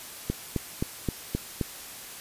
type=click train; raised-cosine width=3 ms; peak=-13 dBFS; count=6; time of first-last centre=0.3-1.612 s; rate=3.81 Hz; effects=white hiss -42 dBFS RMS until 2.2 s + resampled to 32000 Hz